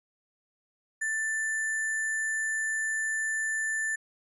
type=tone with sample-and-hold; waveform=sine; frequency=1767 Hz; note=A6; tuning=7 cents sharp; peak=-27 dBFS; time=1.01-3.96 s; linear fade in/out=10 ms; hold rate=8820 Hz; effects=resampled to 32000 Hz